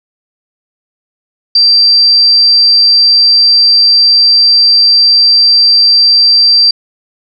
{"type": "tone", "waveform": "sine", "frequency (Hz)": 4699, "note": "D8", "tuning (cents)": 0, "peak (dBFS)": -3, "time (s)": [1.55, 6.71], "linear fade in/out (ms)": 5, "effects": []}